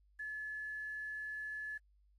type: tone with quantisation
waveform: sine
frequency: 1717 Hz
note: A6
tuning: 43 cents flat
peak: -40 dBFS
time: 0.19-1.78 s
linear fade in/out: 10 ms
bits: 11
effects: added 50 Hz sine -66 dBFS peak until 2.18 s + AAC 32 kbps